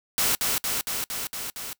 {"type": "noise with echo", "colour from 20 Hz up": "white", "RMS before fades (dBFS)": -23, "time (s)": [0.18, 0.35], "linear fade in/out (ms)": 0, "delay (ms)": 230, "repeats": 6, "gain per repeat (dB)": -2, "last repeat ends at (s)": 1.73, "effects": ["noise-tail reverb RT60 0.1 s tail -22 dB re dry"]}